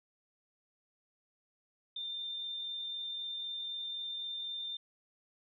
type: tone with amplitude modulation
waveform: sine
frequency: 3595 Hz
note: A7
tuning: 36 cents sharp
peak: -36 dBFS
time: 1.96-4.77 s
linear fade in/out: 5 ms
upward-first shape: sine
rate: 43.9 Hz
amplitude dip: 25%
effects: none